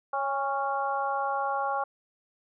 harmonic tone with a mistuned harmonic, 277.2 Hz, C#4, in tune, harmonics 2 / 3 / 4 / 5, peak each -34 / -29 / -32 / -35 dBFS, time 0.13-1.84 s, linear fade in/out 5 ms, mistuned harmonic 3, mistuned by -28 cents, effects none

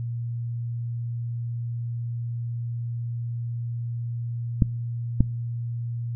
clicks, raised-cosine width 5 ms, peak -5 dBFS, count 2, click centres 4.622 / 5.206 s, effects noise-tail reverb RT60 0.7 s tail -24 dB re dry + added 118 Hz sine -27 dBFS peak until 6.15 s

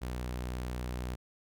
sawtooth tone, 61.74 Hz, B1, in tune, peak -31 dBFS, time 0.01-1.16 s, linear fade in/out 20 ms, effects none

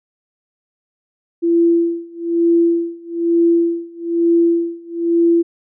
sine tone with tremolo, 338.1 Hz, E4, 44 cents sharp, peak -9 dBFS, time 1.42-5.43 s, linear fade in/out 20 ms, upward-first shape sine, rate 1.1 Hz, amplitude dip 95%, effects none

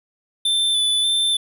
square tone with vibrato, 3520 Hz, A7, in tune, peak -17 dBFS, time 0.45-1.37 s, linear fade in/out 5 ms, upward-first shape square, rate 1.7 Hz, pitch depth 17 cents each way, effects none

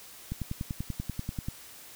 click train, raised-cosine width 5 ms, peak -20 dBFS, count 13, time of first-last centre 0.32-1.485 s, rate 10.3 Hz, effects white hiss -49 dBFS RMS until 1.95 s

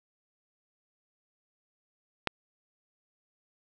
click, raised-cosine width 0.3 ms, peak -10 dBFS, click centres 2.273 s, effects none

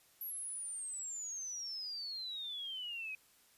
sine exponential sweep, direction down, 11840 to 2501 Hz, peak -40 dBFS, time 0.21-3.15 s, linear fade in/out 2 ms, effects white hiss -67 dBFS RMS until 3.57 s + resampled to 32000 Hz

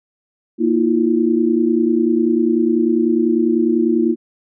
sine chord, Bb suspended fourth, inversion none, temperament equal with one note detuned, 233.1 / 319.1 / 349.2 Hz, Bb3 / Eb4 / F4, 0 / +44 / 0 cents, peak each -17 dBFS, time 0.58-4.16 s, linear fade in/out 50 ms, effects none

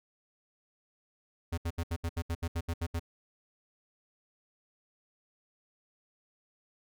square tone bursts, 84 Hz, E2, 33 cents sharp, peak -31 dBFS, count 12, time 1.52-2.996 s, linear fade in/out 10 ms, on 57 ms, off 72 ms, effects none

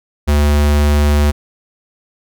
square tone, 73.42 Hz, D2, in tune, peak -10 dBFS, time 0.27-1.32 s, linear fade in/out 20 ms, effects none

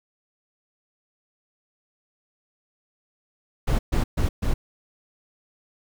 brown noise bursts, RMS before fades -21 dBFS, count 4, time 3.67-4.54 s, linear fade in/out 10 ms, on 120 ms, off 130 ms, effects none

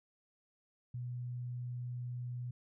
sine tone, 122.9 Hz, B2, 8 cents flat, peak -38 dBFS, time 0.94-2.51 s, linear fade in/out 5 ms, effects none

